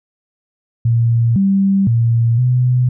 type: tone with pitch steps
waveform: sine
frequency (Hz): 116.5 / 195.4 / 116.2 / 125.2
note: A#2 / G3 / A#2 / B2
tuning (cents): -1 / -5 / -5 / +24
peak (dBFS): -10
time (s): 0.85-2.89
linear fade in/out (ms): 5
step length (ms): 510
effects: none